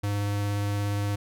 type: tone with vibrato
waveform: square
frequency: 102 Hz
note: G#2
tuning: 31 cents flat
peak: -26 dBFS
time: 0.03-1.16 s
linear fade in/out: 10 ms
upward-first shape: triangle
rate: 17 Hz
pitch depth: 9 cents each way
effects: none